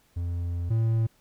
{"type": "tone pair in turn", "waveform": "triangle", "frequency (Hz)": [86.5, 112.89], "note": ["F2", "A2"], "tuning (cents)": [-16, 45], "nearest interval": "perfect fourth", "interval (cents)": 461, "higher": "second", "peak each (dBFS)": [-25, -19], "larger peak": "second", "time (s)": [[0.16, 0.7], [0.7, 1.07]], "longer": "first", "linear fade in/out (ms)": 10, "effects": ["pink hiss -64 dBFS RMS until 1.2 s"]}